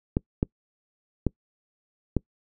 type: clicks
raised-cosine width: 3 ms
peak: -9 dBFS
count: 4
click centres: 0.169 / 0.429 / 1.267 / 2.167 s
effects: noise-tail reverb RT60 0.1 s tail -26 dB re dry